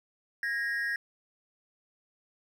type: ring-modulated tone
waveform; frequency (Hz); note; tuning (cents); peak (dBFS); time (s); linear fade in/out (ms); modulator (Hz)
triangle; 1760; A6; 0; -24; 0.43-0.96; 2; 120
effects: none

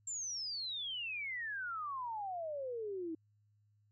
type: exponential sweep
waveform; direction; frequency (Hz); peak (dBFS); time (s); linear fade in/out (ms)
sine; down; 7459 to 313.9; -38; 0.07-3.15; 5
effects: added 104 Hz sine -69 dBFS peak until 3.91 s

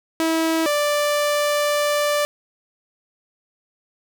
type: tone pair in turn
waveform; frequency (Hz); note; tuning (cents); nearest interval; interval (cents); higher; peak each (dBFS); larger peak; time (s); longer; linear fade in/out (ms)
sawtooth; 324.4 / 587.8; E4 / D5; -28 / +1; minor seventh; 1029; second; -14; neither; 0.2-0.66 / 0.66-2.25; second; 0
effects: none

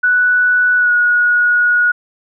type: tone with pitch glide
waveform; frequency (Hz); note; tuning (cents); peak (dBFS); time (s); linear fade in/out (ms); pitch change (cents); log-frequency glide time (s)
sine; 1480 to 1452.9; F#6 to F#6; 0 to -32; -9; 0.03-1.92; 10; -32; 0.77-0.92
effects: none

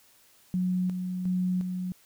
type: tone with tremolo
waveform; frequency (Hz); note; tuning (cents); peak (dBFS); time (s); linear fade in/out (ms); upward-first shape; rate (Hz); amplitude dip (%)
sine; 182.6; F#3; -23; -24; 0.54-1.92; 0; square; 1.4; 45
effects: white hiss -60 dBFS RMS until 2.05 s

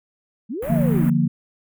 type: linear two-way sweep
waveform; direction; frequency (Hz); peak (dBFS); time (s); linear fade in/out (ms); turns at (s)
sine; up then down; 185.6 to 698.5 to 185.6; -25; 0.49-1.12; 20; 0.72
type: band-stop noise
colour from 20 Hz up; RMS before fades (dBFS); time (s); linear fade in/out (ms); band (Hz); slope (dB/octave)
pink; -34; 0.62-1.1; 5; 2200 to 11000; 24
type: chord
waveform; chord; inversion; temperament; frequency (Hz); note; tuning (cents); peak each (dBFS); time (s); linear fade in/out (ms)
sine; Bb major; first; equal with one note detuned; 149.14 / 174.61 / 233.1; D3 / F3 / Bb3; +27 / 0 / 0; -20; 0.69-1.28; 10
effects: none

